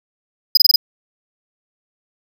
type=tone bursts; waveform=square; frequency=4978 Hz; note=D#8; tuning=in tune; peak=-6 dBFS; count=5; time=0.55-0.76 s; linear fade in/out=5 ms; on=22 ms; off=25 ms; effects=none